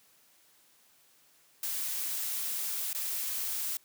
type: noise with dropouts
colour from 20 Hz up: blue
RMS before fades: -34 dBFS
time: 1.63-3.77 s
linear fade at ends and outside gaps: 2 ms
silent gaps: 2.931-2.948 s
effects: white hiss -64 dBFS RMS until 3.84 s + high-pass 100 Hz 12 dB/octave